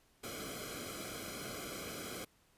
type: noise with comb filter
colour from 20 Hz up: pink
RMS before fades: -44 dBFS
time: 0.23-2.25 s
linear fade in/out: 10 ms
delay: 1.1 ms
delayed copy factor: -0.9
effects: pink hiss -70 dBFS RMS until 2.57 s + resampled to 32000 Hz